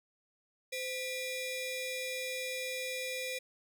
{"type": "ring-modulated tone", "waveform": "sawtooth", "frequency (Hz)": 1458, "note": "F#6", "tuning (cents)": -26, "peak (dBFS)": -29, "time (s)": [0.72, 3.39], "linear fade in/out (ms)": 10, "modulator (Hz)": 944, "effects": []}